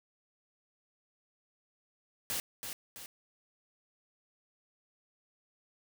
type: noise with echo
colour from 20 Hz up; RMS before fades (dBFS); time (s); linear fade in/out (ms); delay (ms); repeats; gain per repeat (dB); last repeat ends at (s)
white; -35; 2.3-2.4; 0; 330; 2; -6; 3.06
effects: none